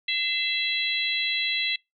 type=harmonic tone with a mistuned harmonic; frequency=665 Hz; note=E5; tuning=15 cents sharp; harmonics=3 / 4 / 5 / 6; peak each=-29 / -29 / -29 / -29 dBFS; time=0.08-1.76 s; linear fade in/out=5 ms; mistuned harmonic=3; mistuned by=+45 cents; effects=noise-tail reverb RT60 0.2 s tail -26 dB re dry